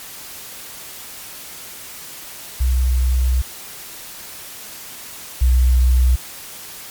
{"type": "tone pair in turn", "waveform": "sine", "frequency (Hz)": [63.1, 62.56], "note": ["B1", "B1"], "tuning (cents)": [38, 23], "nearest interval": "unison", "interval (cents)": 15, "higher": "first", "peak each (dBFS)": [-13, -10], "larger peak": "second", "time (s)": [[2.6, 3.42], [5.41, 6.16]], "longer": "first", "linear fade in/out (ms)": 10, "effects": ["white hiss -35 dBFS RMS until 6.9 s", "MP3 96 kbps"]}